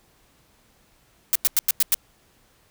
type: noise bursts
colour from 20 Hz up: blue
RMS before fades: -18 dBFS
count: 6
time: 1.33-1.944 s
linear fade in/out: 0 ms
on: 24 ms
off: 94 ms
effects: pink hiss -60 dBFS RMS until 2.7 s